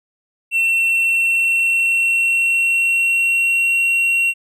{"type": "tone with pitch glide", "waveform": "triangle", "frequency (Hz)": [2703, 2738], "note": ["E7", "F7"], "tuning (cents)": [43, -35], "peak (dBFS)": -12, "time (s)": [0.51, 4.34], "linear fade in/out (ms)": 50, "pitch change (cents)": 22, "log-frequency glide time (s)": [0.62, 3.8], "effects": []}